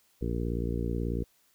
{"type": "harmonic tone", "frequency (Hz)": 58.27, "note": "A#1", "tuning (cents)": 0, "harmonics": [1, 2, 3, 4, 5, 6, 7, 8], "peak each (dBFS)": [-32, -35, -37, -38, -39, -40, -40, -41], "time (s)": [0.21, 1.24], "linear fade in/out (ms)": 10, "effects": ["white hiss -67 dBFS RMS until 1.54 s"]}